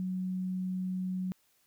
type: tone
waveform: sine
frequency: 185 Hz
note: F#3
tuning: in tune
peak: -31 dBFS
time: 0-1.32 s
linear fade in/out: 0 ms
effects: white hiss -70 dBFS RMS until 1.66 s